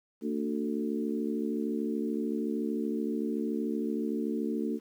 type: harmonic tone with a mistuned harmonic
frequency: 73.42 Hz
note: D2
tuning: in tune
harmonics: 3 / 4 / 5 / 6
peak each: -32 / -34 / -36 / -38 dBFS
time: 0.21-4.8 s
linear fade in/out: 50 ms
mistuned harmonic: 3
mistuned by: +44 cents
effects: 10-bit